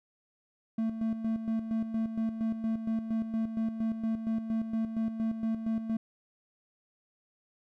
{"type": "tone with tremolo", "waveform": "triangle", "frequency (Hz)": 223.6, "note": "A3", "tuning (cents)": 28, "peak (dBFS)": -25, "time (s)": [0.78, 5.97], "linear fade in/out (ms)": 5, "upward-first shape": "square", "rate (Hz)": 4.3, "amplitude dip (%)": 60, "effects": []}